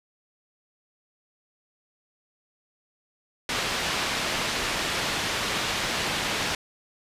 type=low-pass noise; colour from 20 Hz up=white; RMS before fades=-28 dBFS; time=3.49-6.55 s; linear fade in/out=2 ms; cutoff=3800 Hz; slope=12 dB/octave; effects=resampled to 32000 Hz